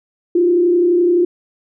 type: tone with frequency modulation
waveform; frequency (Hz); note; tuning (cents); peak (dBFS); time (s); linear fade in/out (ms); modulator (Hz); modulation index
sine; 350.1; F4; +4; -10; 0.35-1.25; 5; 31.7; 0.51
effects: none